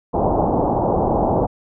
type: low-pass noise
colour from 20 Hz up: white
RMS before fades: -18 dBFS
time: 0.13-1.47 s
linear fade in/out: 20 ms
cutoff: 900 Hz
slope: 48 dB/octave
effects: none

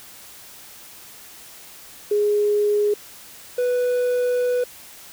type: tone pair in turn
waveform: sine / triangle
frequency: 415.3 / 493.9 Hz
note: G#4 / B4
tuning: 0 / 0 cents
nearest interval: minor third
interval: 300 cents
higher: second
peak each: -16 dBFS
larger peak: neither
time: 2.11-2.94 / 3.58-4.64 s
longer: second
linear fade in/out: 5 ms
effects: white hiss -43 dBFS RMS until 5.12 s

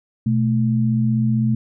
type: tone pair together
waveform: sine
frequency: 123.47 / 219.1 Hz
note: B2 / A3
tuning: 0 / -7 cents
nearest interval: minor seventh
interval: 993 cents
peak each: -18 dBFS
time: 0.26-1.55 s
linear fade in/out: 5 ms
effects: none

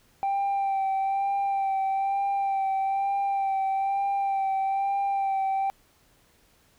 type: tone with vibrato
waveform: sine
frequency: 784 Hz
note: G5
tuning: in tune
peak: -21 dBFS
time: 0.23-5.7 s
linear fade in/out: 0 ms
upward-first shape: sine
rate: 1.1 Hz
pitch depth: 23 cents each way
effects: tanh soft clip ceiling -22 dBFS + pink hiss -62 dBFS RMS until 6.78 s

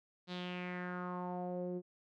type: tone with low-pass filter sweep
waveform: sawtooth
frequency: 179.5 Hz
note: F3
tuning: 48 cents sharp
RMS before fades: -41 dBFS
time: 0.27-1.82 s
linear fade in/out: 50 ms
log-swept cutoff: 4100 to 390 Hz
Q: 3.9
effects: none

